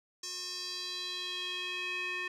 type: tone with band-pass filter sweep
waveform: square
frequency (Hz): 362.2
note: F#4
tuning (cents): -37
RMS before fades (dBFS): -38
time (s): 0.23-2.28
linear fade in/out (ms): 5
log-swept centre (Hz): 5900 to 2200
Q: 3.9
effects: none